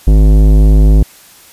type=tone with tanh clipping; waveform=sine; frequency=51.91 Hz; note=G#1; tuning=in tune; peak=-5 dBFS; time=0.07-1.03 s; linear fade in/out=5 ms; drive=16 dB; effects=white hiss -40 dBFS RMS until 1.52 s + resampled to 32000 Hz